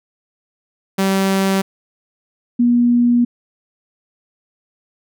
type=tone pair in turn; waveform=sawtooth / sine; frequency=193.2 / 240.6 Hz; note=G3 / B3; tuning=-25 / -45 cents; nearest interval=major third; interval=380 cents; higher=second; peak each=-10 dBFS; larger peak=neither; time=0.98-1.62 / 2.59-3.25 s; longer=second; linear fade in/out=10 ms; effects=none